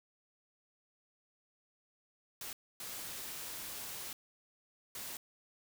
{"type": "noise bursts at uneven times", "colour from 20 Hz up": "white", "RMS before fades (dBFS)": -44, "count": 3, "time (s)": [[2.41, 2.53], [2.8, 4.13], [4.95, 5.17]], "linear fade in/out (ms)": 2, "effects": []}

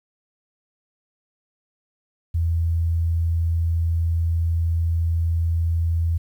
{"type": "tone", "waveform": "sine", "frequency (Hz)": 83.2, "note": "E2", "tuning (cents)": 17, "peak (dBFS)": -18, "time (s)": [2.34, 6.18], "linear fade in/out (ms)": 10, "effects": ["9-bit"]}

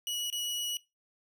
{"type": "tone with dropouts", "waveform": "sawtooth", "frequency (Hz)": 2923, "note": "F#7", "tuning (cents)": -22, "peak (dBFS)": -29, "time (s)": [0.07, 0.77], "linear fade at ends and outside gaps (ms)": 1, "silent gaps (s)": [0.301, 0.326], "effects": ["noise-tail reverb RT60 0.2 s tail -19 dB re dry"]}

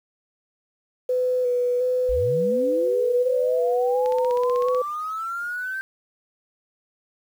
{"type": "tone with vibrato", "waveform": "sine", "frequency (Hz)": 497.5, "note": "B4", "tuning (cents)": 13, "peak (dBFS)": -19, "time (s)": [1.09, 4.82], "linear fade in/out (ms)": 5, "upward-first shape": "square", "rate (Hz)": 1.4, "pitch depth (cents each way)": 20}
{"type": "linear sweep", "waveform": "sine", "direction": "up", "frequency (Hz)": [43.65, 1568], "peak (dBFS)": -26, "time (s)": [2.09, 5.81], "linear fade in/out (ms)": 0}
{"type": "click train", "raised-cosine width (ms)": 0.2, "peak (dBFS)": -21, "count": 12, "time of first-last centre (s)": [4.06, 4.747], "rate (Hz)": 16}
{"effects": ["8-bit"]}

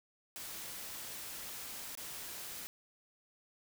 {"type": "noise with dropouts", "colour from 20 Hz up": "white", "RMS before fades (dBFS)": -45, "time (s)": [0.36, 2.67], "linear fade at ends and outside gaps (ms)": 0, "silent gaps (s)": [1.952, 1.974], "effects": []}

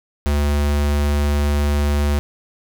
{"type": "tone", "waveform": "square", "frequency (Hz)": 72.7, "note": "D2", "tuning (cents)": -17, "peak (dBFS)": -16, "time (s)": [0.26, 2.19], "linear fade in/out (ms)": 0, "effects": []}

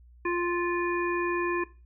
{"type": "harmonic tone", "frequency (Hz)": 349.2, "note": "F4", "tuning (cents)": 0, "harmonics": [1, 3, 5, 7], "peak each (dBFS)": [-27, -32, -34, -35], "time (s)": [0.25, 1.64], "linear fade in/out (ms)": 5, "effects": ["noise-tail reverb RT60 0.3 s tail -17 dB re dry", "added 60 Hz sine -51 dBFS peak until 1.85 s"]}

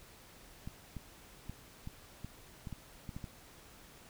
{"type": "clicks", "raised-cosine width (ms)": 5, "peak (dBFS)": -30, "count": 10, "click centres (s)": [0.675, 0.967, 1.496, 1.874, 2.246, 2.672, 2.727, 3.092, 3.165, 3.242], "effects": ["pink hiss -57 dBFS RMS until 4.09 s"]}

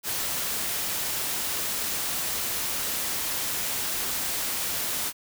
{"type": "noise", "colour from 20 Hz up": "white", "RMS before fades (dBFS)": -29, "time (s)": [0.03, 5.13], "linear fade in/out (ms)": 50, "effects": []}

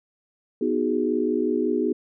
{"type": "chord", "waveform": "sine", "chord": "G# minor seventh", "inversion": "first", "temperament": "equal", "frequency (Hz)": [246.9, 311.1, 370, 415.3], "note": ["B3", "D#4", "F#4", "G#4"], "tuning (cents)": [0, 0, 0, 0], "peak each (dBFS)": -26, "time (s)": [0.61, 1.93], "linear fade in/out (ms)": 5, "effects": []}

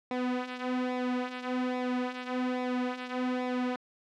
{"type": "tone with flanger", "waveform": "sawtooth", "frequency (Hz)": 251.1, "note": "B3", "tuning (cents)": 29, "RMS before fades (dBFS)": -32, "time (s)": [0.11, 3.76], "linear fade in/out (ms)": 2, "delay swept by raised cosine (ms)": [0.65, 4.15], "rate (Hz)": 1.2, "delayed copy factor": -0.65, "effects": ["low-pass 3000 Hz 12 dB/octave"]}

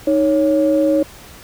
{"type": "tone pair together", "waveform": "sine", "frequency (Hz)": [311.1, 555.3], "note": ["D#4", "C#5"], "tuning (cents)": [0, 3], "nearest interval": "minor seventh", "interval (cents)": 1003, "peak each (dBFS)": -14, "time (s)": [0.07, 1.03], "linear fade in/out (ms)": 5, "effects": ["tanh soft clip ceiling -4 dBFS", "pink hiss -40 dBFS RMS until 1.43 s"]}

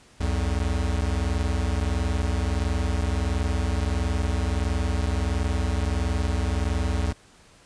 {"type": "tone pair together", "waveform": "square", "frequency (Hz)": [63.2, 84.68], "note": ["B1", "E2"], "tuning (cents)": [41, 47], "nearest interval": "perfect fourth", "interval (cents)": 506, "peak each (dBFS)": -26, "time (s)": [0.2, 7.13], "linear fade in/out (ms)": 10, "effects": ["pink hiss -54 dBFS RMS until 7.65 s", "resampled to 22050 Hz"]}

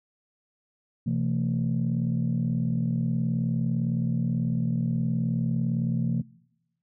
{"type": "tone cluster", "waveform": "sine", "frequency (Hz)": [128, 167.5, 225.9], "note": ["C3", "E3", "A3"], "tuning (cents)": [-38, 28, 46], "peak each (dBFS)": -27, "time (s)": [1.06, 6.22], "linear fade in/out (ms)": 10, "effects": ["noise-tail reverb RT60 0.9 s tail -23 dB re dry", "tanh soft clip ceiling -17 dBFS"]}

